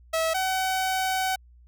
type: tone pair in turn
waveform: sawtooth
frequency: 648 / 755.3 Hz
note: E5 / F#5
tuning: -30 / +35 cents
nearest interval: minor third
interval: 265 cents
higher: second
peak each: -19 / -20 dBFS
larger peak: first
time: 0.13-0.34 / 0.34-1.36 s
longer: second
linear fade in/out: 10 ms
effects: added 60 Hz sine -50 dBFS peak until 1.67 s